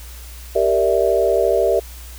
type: chord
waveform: sine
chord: E half-diminished seventh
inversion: first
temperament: equal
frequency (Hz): 392 / 466.2 / 587.3 / 659.3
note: G4 / Bb4 / D5 / E5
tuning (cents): 0 / 0 / 0 / 0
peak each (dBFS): -19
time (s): 0.55-1.8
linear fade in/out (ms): 10
effects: added 60 Hz sine -34 dBFS peak until 2.18 s + white hiss -41 dBFS RMS until 2.18 s